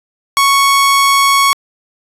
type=tone; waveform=sawtooth; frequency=1108.7 Hz; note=C#6; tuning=in tune; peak=-4 dBFS; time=0.37-1.53 s; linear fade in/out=0 ms; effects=resampled to 32000 Hz